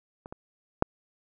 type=clicks; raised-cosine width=1 ms; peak=-27 / -25 / -6 dBFS; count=3; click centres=0.259 / 0.325 / 0.824 s; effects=none